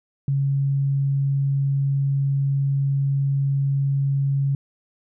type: tone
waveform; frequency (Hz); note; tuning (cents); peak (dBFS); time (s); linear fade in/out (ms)
sine; 138.4; C#3; -2; -18; 0.28-4.55; 2
effects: none